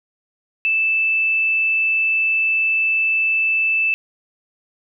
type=tone; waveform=sine; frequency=2637 Hz; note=E7; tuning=in tune; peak=-15 dBFS; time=0.65-3.94 s; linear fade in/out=0 ms; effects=none